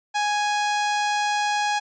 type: tone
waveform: sawtooth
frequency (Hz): 830.6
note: G#5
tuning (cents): 0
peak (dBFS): -17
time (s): 0.14-1.8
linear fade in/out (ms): 20
effects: resampled to 16000 Hz